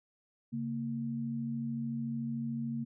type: tone pair together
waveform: sine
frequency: 137.3 / 230.9 Hz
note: C#3 / A#3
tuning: -16 / -16 cents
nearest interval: major sixth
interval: 900 cents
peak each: -39 / -34 dBFS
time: 0.52-2.85 s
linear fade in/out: 20 ms
effects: none